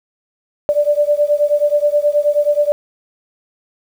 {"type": "beating tone pair", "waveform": "sine", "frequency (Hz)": [584, 593.4], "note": ["D5", "D5"], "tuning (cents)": [-10, 18], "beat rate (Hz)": 9.4, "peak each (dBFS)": [-14, -15], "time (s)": [0.69, 2.72], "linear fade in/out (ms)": 0, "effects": ["7-bit"]}